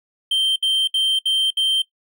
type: tone bursts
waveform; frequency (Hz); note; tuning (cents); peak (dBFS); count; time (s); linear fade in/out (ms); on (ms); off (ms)
triangle; 3136; G7; 0; -14; 5; 0.31-1.82; 5; 250; 65
effects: noise-tail reverb RT60 0.1 s tail -18 dB re dry